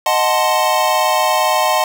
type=chord; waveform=square; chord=D# diminished seventh; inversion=none; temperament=equal; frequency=622.3 / 740 / 880 / 1046.5 Hz; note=D#5 / F#5 / A5 / C6; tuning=0 / 0 / 0 / 0 cents; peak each=-19 dBFS; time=0.06-1.84 s; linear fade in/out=2 ms; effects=none